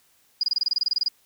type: tone bursts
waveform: sine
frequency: 4888 Hz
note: D#8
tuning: 32 cents flat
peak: -19 dBFS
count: 14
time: 0.41-1.083 s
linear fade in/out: 2 ms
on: 23 ms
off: 27 ms
effects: white hiss -62 dBFS RMS until 1.25 s